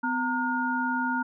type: tone cluster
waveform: sine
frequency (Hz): 252.4 / 919 / 1432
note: B3 / A#5 / F6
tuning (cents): +38 / -25 / +43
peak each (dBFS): -29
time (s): 0.03-1.23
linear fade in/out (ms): 10
effects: none